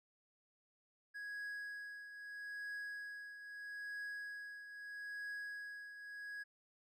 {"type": "tone with tremolo", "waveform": "triangle", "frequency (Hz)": 1661.2, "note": "G#6", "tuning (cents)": 0, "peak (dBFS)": -40, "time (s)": [1.14, 6.44], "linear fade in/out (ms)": 20, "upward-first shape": "triangle", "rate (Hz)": 0.78, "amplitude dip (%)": 65, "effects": []}